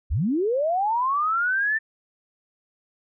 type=linear sweep; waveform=sine; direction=up; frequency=46.25 to 1800 Hz; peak=-20 dBFS; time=0.1-1.79 s; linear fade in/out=20 ms; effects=none